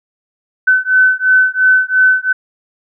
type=beating tone pair; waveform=sine; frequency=1514 / 1516.9 Hz; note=F#6 / F#6; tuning=+39 / +43 cents; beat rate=2.9 Hz; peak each=-11 dBFS; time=0.67-2.33 s; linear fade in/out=10 ms; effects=none